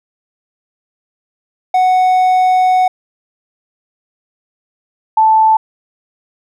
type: tone pair in turn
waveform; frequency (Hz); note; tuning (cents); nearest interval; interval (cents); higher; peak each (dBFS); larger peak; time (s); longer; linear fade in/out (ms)
triangle / sine; 740 / 878.1; F#5 / A5; 0 / -4; minor third; 296; second; -6; neither; 1.74-2.88 / 5.17-5.57; first; 5
effects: none